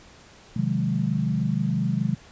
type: chord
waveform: sine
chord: Ab dominant seventh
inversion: first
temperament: equal with one note detuned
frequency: 130.81 / 155.56 / 180.98 / 207.7 Hz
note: C3 / Eb3 / Gb3 / Ab3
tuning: 0 / 0 / -38 / 0 cents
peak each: -27 dBFS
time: 0.56-2.15 s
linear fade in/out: 5 ms
effects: pink hiss -50 dBFS RMS until 2.31 s + resampled to 16000 Hz